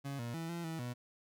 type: tone with pitch steps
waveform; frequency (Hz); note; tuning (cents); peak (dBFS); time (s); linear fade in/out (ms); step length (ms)
30% pulse; 139.3 / 118.5 / 164.4 / 170.3 / 162.4 / 122.5; C#3 / A#2 / E3 / F3 / E3 / B2; +9 / +29 / -4 / -43 / -26 / -14; -36; 0.04-0.94; 20; 150
effects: none